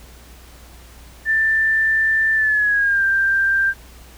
sine tone with pitch glide, 1775 to 1581.3 Hz, A6 to G6, +15 to +15 cents, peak -14 dBFS, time 1.25-3.74 s, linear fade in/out 50 ms, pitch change -200 cents, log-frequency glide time 2.34-3.03 s, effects added 60 Hz sine -42 dBFS peak until 4.17 s + pink hiss -46 dBFS RMS until 4.17 s

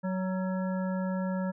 harmonic tone with a mistuned harmonic, 186.6 Hz, F#3, 15 cents sharp, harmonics 1 / 3 / 5 / 7 / 9, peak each -29 / -36 / -41 / -46 / -46 dBFS, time 0.03-1.52 s, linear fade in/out 20 ms, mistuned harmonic 7, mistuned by +56 cents, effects none

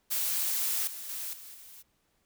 blue noise with level steps, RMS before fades -30 / -41 / -37 / -47 / -50 dBFS, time 0.1-1.83 s, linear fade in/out 20 ms, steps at 0.87 / 1.09 / 1.33 / 1.54 s, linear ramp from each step 5 ms, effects pink hiss -73 dBFS RMS until 2.25 s

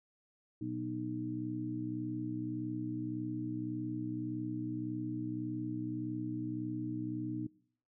harmonic tone with a mistuned harmonic, 61.74 Hz, B1, in tune, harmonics 2 / 3 / 4 / 5, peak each -42 / -47 / -43 / -38 dBFS, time 0.61-7.47 s, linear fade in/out 5 ms, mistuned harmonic 2, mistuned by -33 cents, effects noise-tail reverb RT60 0.6 s tail -22 dB re dry

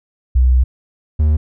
sine / triangle tone pair in turn, 63 / 76.33 Hz, B1 / D#2, +35 / -33 cents, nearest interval minor third, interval 332 cents, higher second, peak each -8 dBFS, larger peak neither, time 0.35-0.64 / 1.19-1.37 s, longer first, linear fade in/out 10 ms, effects none

